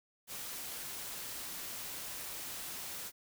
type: noise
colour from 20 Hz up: white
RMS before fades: -43 dBFS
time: 0.27-3.12 s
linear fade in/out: 50 ms
effects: none